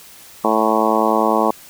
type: harmonic tone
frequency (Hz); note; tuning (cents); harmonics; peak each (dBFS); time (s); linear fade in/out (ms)
110; A2; 0; 2 / 3 / 4 / 5 / 6 / 7 / 8 / 9 / 10; -22 / -22 / -22 / -22 / -22 / -22 / -22 / -22 / -22; 0.44-1.51; 5
effects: white hiss -42 dBFS RMS until 1.69 s